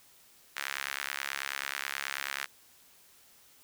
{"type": "tone with high-pass filter", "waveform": "sawtooth", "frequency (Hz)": 69.3, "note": "C#2", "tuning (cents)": 0, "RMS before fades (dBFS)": -37, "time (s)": [0.56, 2.46], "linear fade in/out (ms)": 10, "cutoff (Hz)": 1700, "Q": 1.8, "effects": ["white hiss -60 dBFS RMS until 3.63 s"]}